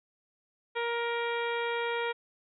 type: harmonic tone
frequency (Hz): 470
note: A#4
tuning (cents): +14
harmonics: 1 / 2 / 3 / 4 / 5 / 6 / 7 / 8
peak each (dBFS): -32 / -35 / -38 / -39 / -39 / -49 / -43 / -50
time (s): 0.75-2.13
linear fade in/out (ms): 20
effects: none